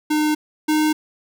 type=tone pair in turn; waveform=square; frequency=304.2 / 307.4 Hz; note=D#4 / D#4; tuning=-39 / -21 cents; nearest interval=unison; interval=18 cents; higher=second; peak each=-17 / -16 dBFS; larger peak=second; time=0.1-0.35 / 0.68-0.93 s; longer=neither; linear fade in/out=10 ms; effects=none